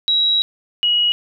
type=tone pair in turn; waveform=sine; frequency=3866 / 2905 Hz; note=B7 / F#7; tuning=-38 / -32 cents; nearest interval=perfect fourth; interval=494 cents; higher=first; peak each=-13 dBFS; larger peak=neither; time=0.08-0.42 / 0.83-1.12 s; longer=first; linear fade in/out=0 ms; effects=none